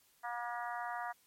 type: harmonic tone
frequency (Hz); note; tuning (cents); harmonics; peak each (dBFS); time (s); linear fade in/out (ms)
239.3; A#3; +46; 3 / 4 / 5 / 6 / 7 / 8; -41 / -43 / -45 / -47 / -48 / -49; 0.23-1.13; 20
effects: white hiss -69 dBFS RMS until 1.26 s + MP3 64 kbps